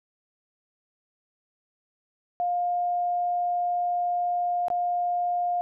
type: tone with dropouts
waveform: sine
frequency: 707 Hz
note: F5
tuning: 21 cents sharp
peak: -23 dBFS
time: 2.4-5.61 s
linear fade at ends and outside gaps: 0 ms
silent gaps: 4.683-4.702 s
effects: none